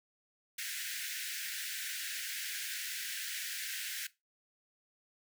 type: high-pass noise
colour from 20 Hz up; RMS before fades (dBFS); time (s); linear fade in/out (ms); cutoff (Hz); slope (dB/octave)
pink; -40; 0.58-4.07; 5; 1500; 96
effects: noise-tail reverb RT60 0.2 s tail -17 dB re dry